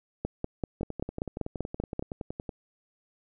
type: two click trains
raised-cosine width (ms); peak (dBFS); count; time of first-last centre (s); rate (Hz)
2; -21 / -16; 19 / 10; 0.81-2.492 / 0.25-1.994; 10.7 / 5.16
effects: none